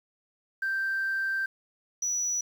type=tone pair in turn; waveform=sine; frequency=1568 / 5891 Hz; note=G6 / F#8; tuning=0 / -8 cents; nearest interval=octave + major seventh; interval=2292 cents; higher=second; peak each=-25 dBFS; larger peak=neither; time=0.62-1.46 / 2.02-2.41 s; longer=first; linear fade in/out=5 ms; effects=tanh soft clip ceiling -23 dBFS + 9-bit